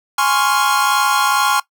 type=chord; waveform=45% pulse; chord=Db major seventh; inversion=second; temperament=equal; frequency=830.6 / 1046.5 / 1108.7 / 1396.9 Hz; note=Ab5 / C6 / Db6 / F6; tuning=0 / 0 / 0 / 0 cents; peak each=-19 dBFS; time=0.18-1.6 s; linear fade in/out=5 ms; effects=noise-tail reverb RT60 0.1 s tail -19 dB re dry